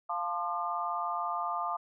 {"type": "chord", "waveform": "sine", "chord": "D minor seventh", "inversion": "first", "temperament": "equal with one note detuned", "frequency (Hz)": [698.5, 880, 1046.5, 1205.6], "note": ["F5", "A5", "C6", "D6"], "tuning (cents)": [0, 0, 0, 45], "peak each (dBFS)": [-36, -37, -38, -34], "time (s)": [0.09, 1.77], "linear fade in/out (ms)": 10, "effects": []}